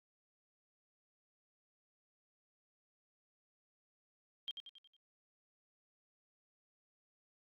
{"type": "tone with echo", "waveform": "sine", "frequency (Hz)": 3198, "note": "G7", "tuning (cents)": 34, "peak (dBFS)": -38, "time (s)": [4.48, 4.51], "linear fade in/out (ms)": 0, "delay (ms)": 91, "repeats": 5, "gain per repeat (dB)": -6, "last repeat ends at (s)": 4.965, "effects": ["Opus 48 kbps"]}